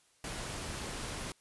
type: noise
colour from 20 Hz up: pink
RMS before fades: -40 dBFS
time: 0.24-1.32 s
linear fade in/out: 2 ms
effects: white hiss -68 dBFS RMS until 1.4 s + resampled to 24000 Hz